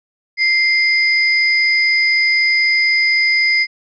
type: tone pair together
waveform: sine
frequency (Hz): 2093 / 4978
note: C7 / D#8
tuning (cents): 0 / 0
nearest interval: octave + minor third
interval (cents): 1500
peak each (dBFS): -12 / -19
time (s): 0.37-3.67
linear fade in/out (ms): 50
effects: none